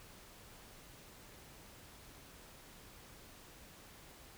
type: silence
effects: pink hiss -57 dBFS RMS until 4.37 s